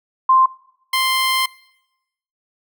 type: tone pair in turn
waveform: sine / 15% pulse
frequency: 1046.5 / 1046.5 Hz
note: C6 / C6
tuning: 0 / 0 cents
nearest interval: unison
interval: 0 cents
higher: neither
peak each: -9 dBFS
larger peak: neither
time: 0.29-0.46 / 0.93-1.46 s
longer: second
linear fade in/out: 5 ms
effects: noise-tail reverb RT60 0.9 s tail -23 dB re dry